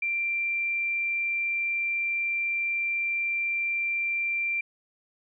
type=tone; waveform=sine; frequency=2362 Hz; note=D7; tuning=9 cents sharp; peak=-25 dBFS; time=0.02-4.61 s; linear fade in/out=5 ms; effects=none